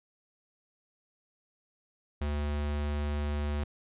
square tone, 73.42 Hz, D2, in tune, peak -30 dBFS, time 2.21-3.64 s, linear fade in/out 5 ms, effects resampled to 8000 Hz

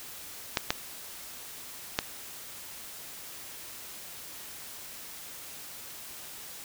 clicks, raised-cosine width 0.2 ms, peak -7 dBFS, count 3, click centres 0.572 / 0.705 / 1.989 s, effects white hiss -44 dBFS RMS until 6.64 s

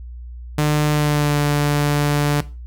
sawtooth tone with pitch glide, 150 to 146.15 Hz, D3 to D3, +37 to -8 cents, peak -11 dBFS, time 0.58-2.41 s, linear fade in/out 5 ms, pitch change -45 cents, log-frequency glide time 0.89-1.37 s, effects noise-tail reverb RT60 0.3 s tail -17 dB re dry + added 60 Hz sine -31 dBFS peak until 2.66 s

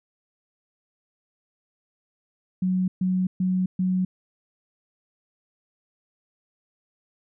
sine tone bursts, 184.8 Hz, F#3, 2 cents flat, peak -20 dBFS, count 4, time 2.62-4.05 s, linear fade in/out 5 ms, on 260 ms, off 130 ms, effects none

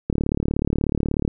click train, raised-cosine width 3 ms, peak -8 dBFS, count 44, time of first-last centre 0.1-1.278 s, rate 36.5 Hz, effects none

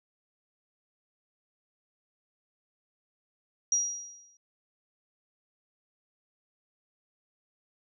sine tone with exponential decay, 5740 Hz, F8, 47 cents sharp, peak -21 dBFS, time 3.72-4.37 s, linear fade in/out 2 ms, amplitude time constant 140 ms, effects none

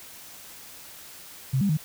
sine tone with pitch steps, 132.4 / 199.8 / 154.1 Hz, C3 / G3 / D#3, +21 / +33 / -16 cents, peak -20 dBFS, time 1.53-1.773 s, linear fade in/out 10 ms, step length 81 ms, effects white hiss -45 dBFS RMS until 1.84 s

